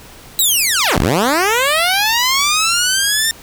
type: linear two-way sweep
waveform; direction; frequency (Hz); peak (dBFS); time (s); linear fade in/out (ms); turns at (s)
10% pulse; down then up; 4000 to 31 to 1823; -4; 0.39-3.31; 0; 0.98
effects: pink hiss -39 dBFS RMS until 3.42 s